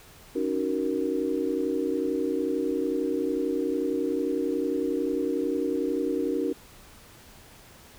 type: chord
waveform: sine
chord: D# minor seventh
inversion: third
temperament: just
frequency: 280 / 311.1 / 373.4 / 466.7 Hz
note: C#4 / D#4 / F#4 / A#4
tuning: +18 / 0 / +16 / +2 cents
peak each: -30 dBFS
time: 0.35-6.53 s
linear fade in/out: 10 ms
effects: pink hiss -51 dBFS RMS until 7.98 s